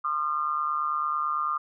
sine tone with amplitude modulation, 1211 Hz, D#6, 47 cents flat, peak -21 dBFS, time 0.04-1.58 s, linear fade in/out 10 ms, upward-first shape sine, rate 149 Hz, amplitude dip 80%, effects none

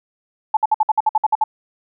sine tone bursts, 866 Hz, A5, 28 cents flat, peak -11 dBFS, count 11, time 0.54-1.44 s, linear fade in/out 5 ms, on 30 ms, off 57 ms, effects none

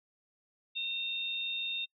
sine tone pair together, 2716 / 3662 Hz, F7 / A#7, -49 / -32 cents, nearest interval perfect fourth, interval 517 cents, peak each -38 / -34 dBFS, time 0.75-1.86 s, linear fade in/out 20 ms, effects noise-tail reverb RT60 0.1 s tail -22 dB re dry

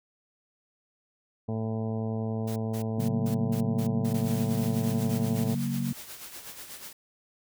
harmonic tone, 111 Hz, A2, 16 cents sharp, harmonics 1 / 2 / 3 / 4 / 5 / 6 / 7 / 8 / 9, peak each -31 / -32 / -46 / -37 / -44 / -42 / -46 / -52 / -52 dBFS, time 1.48-5.55 s, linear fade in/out 10 ms
white noise bursts, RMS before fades -44 dBFS, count 12, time 2.47-5.444 s, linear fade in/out 10 ms, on 92 ms, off 170 ms
sine chord, F# major, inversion second, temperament equal, 138.59 / 185 / 233.1 Hz, C#3 / F#3 / A#3, 0 / 0 / 0 cents, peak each -31 / -33 / -30 dBFS, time 2.98-5.93 s, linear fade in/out 5 ms
white noise with tremolo, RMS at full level -41 dBFS, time 4.14-6.93 s, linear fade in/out 5 ms, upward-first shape sine, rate 8.2 Hz, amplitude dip 55%
effects none

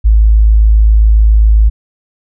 sine tone, 53.7 Hz, A1, 41 cents flat, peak -3 dBFS, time 0.04-1.7 s, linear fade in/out 20 ms, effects none

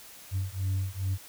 sine beating tone pair, 94 / 96.4 Hz, F#2 / G2, +28 / -28 cents, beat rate 2.4 Hz, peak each -29 dBFS, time 0.31-1.18 s, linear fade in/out 50 ms, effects tanh soft clip ceiling -24 dBFS + white hiss -49 dBFS RMS until 1.28 s

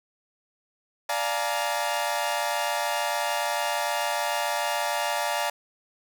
sawtooth chord, Bb dominant seventh, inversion first, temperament equal with one note detuned, 587.3 / 698.5 / 845.6 / 932.3 Hz, D5 / F5 / Ab5 / Bb5, 0 / 0 / +31 / 0 cents, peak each -27 dBFS, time 1.09-5.5 s, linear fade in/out 5 ms, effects none

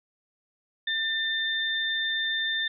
sine tone pair together, 1793 / 3586 Hz, A6 / A7, +32 / +32 cents, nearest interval octave, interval 1200 cents, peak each -28 dBFS, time 0.87-2.68 s, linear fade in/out 5 ms, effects none

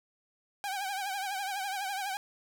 sawtooth tone with vibrato, 784 Hz, G5, in tune, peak -29 dBFS, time 0.64-2.17 s, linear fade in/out 0 ms, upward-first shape triangle, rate 12 Hz, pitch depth 100 cents each way, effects none

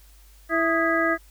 harmonic tone with a mistuned harmonic, 329.6 Hz, E4, in tune, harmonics 1 / 2 / 4 / 5 / 6, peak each -25 / -25 / -26 / -25 / -28 dBFS, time 0.49-1.18 s, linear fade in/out 50 ms, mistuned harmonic 4, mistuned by -98 cents, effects added 50 Hz sine -49 dBFS peak until 1.3 s + white hiss -57 dBFS RMS until 1.3 s

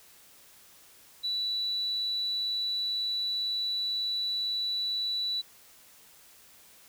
sine tone, 3951 Hz, B7, in tune, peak -28 dBFS, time 1.23-5.42 s, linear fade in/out 20 ms, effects white hiss -56 dBFS RMS until 6.88 s

